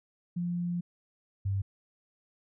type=tone pair in turn; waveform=sine; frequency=174.61 / 98 Hz; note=F3 / G2; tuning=0 / 0 cents; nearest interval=minor seventh; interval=1000 cents; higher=first; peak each=-29 / -27 dBFS; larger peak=second; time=0.36-0.81 / 1.45-1.62 s; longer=first; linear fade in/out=10 ms; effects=none